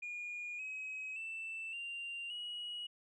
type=tone with pitch steps; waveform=sine; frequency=2433 / 2544 / 2659 / 2780 / 2907 Hz; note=D#7 / D#7 / E7 / F7 / F#7; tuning=-39 / +38 / +14 / -9 / -31 cents; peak=-39 dBFS; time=0.02-2.87 s; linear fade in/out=10 ms; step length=570 ms; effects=tanh soft clip ceiling -38 dBFS